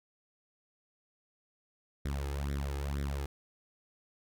sawtooth tone with flanger, 70.1 Hz, C#2, 20 cents sharp, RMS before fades -35 dBFS, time 2.05-3.26 s, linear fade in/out 5 ms, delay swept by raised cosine 0.53 to 2.43 ms, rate 2.1 Hz, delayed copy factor +0.8, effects none

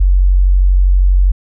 sine tone, 46.25 Hz, F#1, in tune, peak -6 dBFS, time 0-1.32 s, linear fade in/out 10 ms, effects none

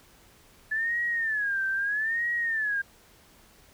sine tone with vibrato, 1723 Hz, A6, 37 cents flat, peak -25 dBFS, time 0.71-2.82 s, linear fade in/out 10 ms, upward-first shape sine, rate 0.78 Hz, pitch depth 170 cents each way, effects pink hiss -57 dBFS RMS until 3.73 s

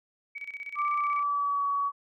sine tone with tremolo, 2266 Hz, C#7, 37 cents sharp, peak -34 dBFS, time 0.35-1.23 s, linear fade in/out 10 ms, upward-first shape square, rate 16 Hz, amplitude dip 75%
sine tone with pitch glide, 1174.7 to 1130.1 Hz, D6 to C#6, 0 to +33 cents, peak -25 dBFS, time 0.75-1.92 s, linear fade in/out 50 ms, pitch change -67 cents, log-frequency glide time 0.95-1.66 s
effects none

